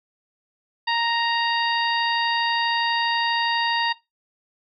harmonic tone, 932.3 Hz, A#5, in tune, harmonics 1 / 2 / 3 / 4 / 5, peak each -23 / -26 / -28 / -29 / -30 dBFS, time 0.87-3.93 s, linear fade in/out 10 ms, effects noise-tail reverb RT60 0.2 s tail -19 dB re dry

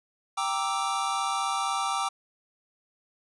square chord, E half-diminished seventh, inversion first, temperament equal, 784 / 932.3 / 1174.7 / 1318.5 Hz, G5 / Bb5 / D6 / E6, 0 / 0 / 0 / 0 cents, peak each -32 / -35 / -31 / -34 dBFS, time 0.37-2.09 s, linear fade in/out 10 ms, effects resampled to 24000 Hz

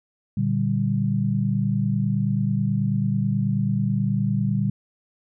sine chord, G minor, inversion first, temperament just, 117.6 / 147 / 196 Hz, Bb2 / D3 / G3, +16 / +2 / 0 cents, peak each -24 / -25 / -23 dBFS, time 0.37-4.7 s, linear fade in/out 5 ms, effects none

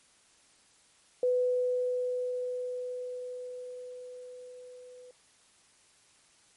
sine tone with level ramp, 498.7 Hz, B4, 17 cents sharp, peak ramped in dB -23 to -48 dBFS, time 1.23-5.11 s, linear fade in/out 2 ms, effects white hiss -63 dBFS RMS until 6.56 s + MP3 48 kbps

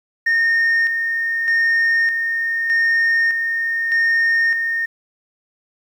sine tone with tremolo, 1834 Hz, A#6, 29 cents flat, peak -11 dBFS, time 0.26-4.86 s, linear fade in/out 10 ms, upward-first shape square, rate 0.82 Hz, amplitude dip 50%, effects tanh soft clip ceiling -12 dBFS + 8-bit

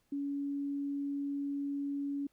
sine tone, 282.2 Hz, C#4, 31 cents sharp, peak -33 dBFS, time 0.12-2.27 s, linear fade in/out 5 ms, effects pink hiss -75 dBFS RMS until 2.32 s

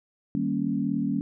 sine chord, Eb dominant seventh, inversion none, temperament equal, 155.56 / 196 / 233.1 / 277.2 Hz, Eb3 / G3 / Bb3 / Db4, 0 / 0 / 0 / 0 cents, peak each -33 / -29 / -29 / -28 dBFS, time 0.35-1.21 s, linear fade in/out 0 ms, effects none

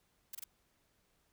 blue noise bursts, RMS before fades -43 dBFS, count 3, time 0.33-0.44 s, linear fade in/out 5 ms, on 20 ms, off 25 ms, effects pink hiss -75 dBFS RMS until 1.32 s

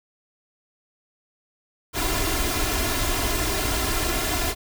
pink noise with comb filter, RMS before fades -24 dBFS, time 1.93-4.55 s, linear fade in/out 50 ms, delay 2.9 ms, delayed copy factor +0.75, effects none

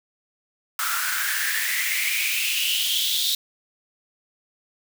white noise with high-pass filter sweep, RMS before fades -24 dBFS, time 0.79-3.35 s, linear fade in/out 2 ms, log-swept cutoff 1300 to 3800 Hz, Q 7.6, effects none

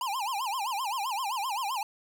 square tone with vibrato, 917 Hz, A#5, 29 cents flat, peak -30 dBFS, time 0.01-1.83 s, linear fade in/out 2 ms, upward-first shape sine, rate 7.7 Hz, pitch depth 270 cents each way, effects none

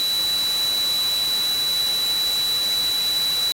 sine tone in noise, 3951 Hz, B7, in tune, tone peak -19 dBFS, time 0-3.52 s, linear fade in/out 0 ms, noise white, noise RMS -30 dBFS, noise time 0-3.52 s, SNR +8 dB, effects AAC 48 kbps

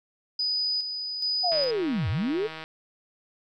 sine tone with tremolo, 4973 Hz, D#8, 2 cents flat, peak -24 dBFS, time 0.39-1.71 s, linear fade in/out 5 ms, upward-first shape square, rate 1.2 Hz, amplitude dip 50%
sine linear two-way sweep, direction down then up, 750 to 80.9 to 458.5 Hz, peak -24 dBFS, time 1.43-2.48 s, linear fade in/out 20 ms, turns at 2.09 s
click train, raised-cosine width 0.3 ms, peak -22 dBFS, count 179, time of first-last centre 1.52-2.639 s, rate 159 Hz
effects none

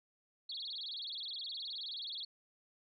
sine tone with vibrato, 3824 Hz, A#7, 43 cents sharp, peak -40 dBFS, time 0.49-2.25 s, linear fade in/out 5 ms, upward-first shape sine, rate 19 Hz, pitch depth 280 cents each way, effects none

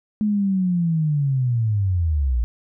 sine linear sweep, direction down, 214.6 to 55 Hz, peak -17 dBFS, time 0.21-2.44 s, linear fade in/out 0 ms, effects none

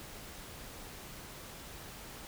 silence, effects pink hiss -48 dBFS RMS until 2.27 s

